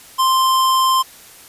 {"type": "tone", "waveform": "square", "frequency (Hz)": 1046.5, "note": "C6", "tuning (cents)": 0, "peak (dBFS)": -13, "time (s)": [0.18, 1.03], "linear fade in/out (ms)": 20, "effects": ["white hiss -42 dBFS RMS until 1.48 s", "resampled to 32000 Hz"]}